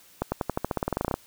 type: accelerating click train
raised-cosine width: 1 ms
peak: -11 dBFS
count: 17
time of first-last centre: 0.22-1.141 s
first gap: 100 ms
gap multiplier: 0.92
effects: white hiss -55 dBFS RMS until 1.26 s